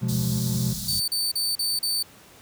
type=chord; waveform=triangle; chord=F diminished; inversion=second; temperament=just; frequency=125.72 / 174.61 / 209.5 Hz; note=Cb3 / F3 / Ab3; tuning=+31 / 0 / +15 cents; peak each=-22 / -27 / -27 dBFS; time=0.01-0.74 s; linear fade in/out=20 ms
type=band-stop noise; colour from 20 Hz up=pink; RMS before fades=-30 dBFS; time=0.08-1 s; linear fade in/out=10 ms; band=220 to 3800 Hz; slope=48 dB/octave
type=tone bursts; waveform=sawtooth; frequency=4554 Hz; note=C#8; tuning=46 cents sharp; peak=-20 dBFS; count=5; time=0.88-2.028 s; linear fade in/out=5 ms; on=200 ms; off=37 ms
effects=pink hiss -50 dBFS RMS until 2.41 s + high-pass 80 Hz 12 dB/octave